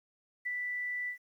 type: tone with ADSR envelope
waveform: sine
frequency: 1975.5 Hz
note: B6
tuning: in tune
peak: -31 dBFS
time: 0.45-1.18 s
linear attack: 16 ms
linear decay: 27 ms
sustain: -2 dB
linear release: 96 ms
effects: 11-bit